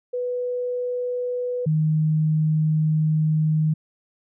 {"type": "tone pair in turn", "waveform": "sine", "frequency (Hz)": [493.9, 155.57], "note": ["B4", "D#3"], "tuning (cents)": [0, 0], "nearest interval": "octave + minor sixth", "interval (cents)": 2000, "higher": "first", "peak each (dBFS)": [-23, -17], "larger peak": "second", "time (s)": [[0.13, 1.66], [1.66, 3.74]], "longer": "second", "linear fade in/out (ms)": 10, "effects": []}